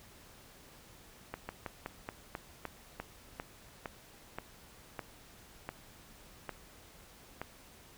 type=slowing click train; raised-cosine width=0.5 ms; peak=-23 dBFS; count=15; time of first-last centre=1.34-7.416 s; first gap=150 ms; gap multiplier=1.15; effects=pink hiss -57 dBFS RMS until 7.97 s